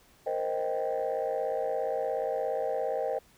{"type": "chord", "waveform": "sine", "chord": "C minor seventh", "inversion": "third", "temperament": "equal", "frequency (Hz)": [466.2, 523.3, 622.3, 784], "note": ["Bb4", "C5", "Eb5", "G5"], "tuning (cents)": [0, 0, 0, 0], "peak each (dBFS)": [-33, -31, -32, -34], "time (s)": [0.26, 3.19], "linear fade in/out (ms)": 10, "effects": ["tanh soft clip ceiling -22 dBFS", "pink hiss -61 dBFS RMS until 3.37 s"]}